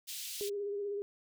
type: high-pass noise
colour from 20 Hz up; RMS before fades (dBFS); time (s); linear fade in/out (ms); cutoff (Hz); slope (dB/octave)
pink; -42; 0.07-0.5; 20; 3000; 24
type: tone with vibrato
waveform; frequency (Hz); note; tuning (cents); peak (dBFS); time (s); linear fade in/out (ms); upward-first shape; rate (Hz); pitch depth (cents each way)
sine; 405.7; G#4; -41; -34; 0.41-1.02; 0; sine; 16; 30
effects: none